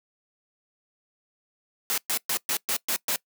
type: noise bursts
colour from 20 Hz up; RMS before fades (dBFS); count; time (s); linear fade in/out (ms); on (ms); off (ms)
white; -26; 7; 1.9-3.159; 0; 77; 120
effects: noise-tail reverb RT60 0.1 s tail -22 dB re dry + high-pass 200 Hz 12 dB/octave